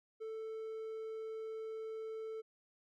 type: tone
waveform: triangle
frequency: 441.9 Hz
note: A4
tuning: 7 cents sharp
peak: -39 dBFS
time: 0.2-2.42 s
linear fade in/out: 20 ms
effects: none